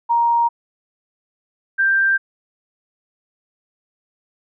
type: tone pair in turn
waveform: sine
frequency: 938 / 1577.5 Hz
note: A#5 / G6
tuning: +11 / +10 cents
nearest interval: major sixth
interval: 899 cents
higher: second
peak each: -13 dBFS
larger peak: neither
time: 0.09-0.49 / 1.78-2.18 s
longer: neither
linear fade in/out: 20 ms
effects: none